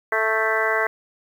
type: harmonic tone with a mistuned harmonic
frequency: 220 Hz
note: A3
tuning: in tune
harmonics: 2 / 3 / 4 / 5 / 6 / 7 / 8 / 9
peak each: -26 / -26 / -30 / -27 / -30 / -25 / -29 / -25 dBFS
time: 0.12-0.87 s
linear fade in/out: 2 ms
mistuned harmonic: 7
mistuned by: +24 cents
effects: 8-bit